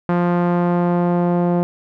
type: tone with low-pass filter sweep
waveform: sawtooth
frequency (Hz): 175.1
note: F3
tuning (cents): +5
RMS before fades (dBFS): -17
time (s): 0.09-1.63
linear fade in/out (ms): 0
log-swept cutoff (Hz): 1300 to 720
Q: 1.2
effects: none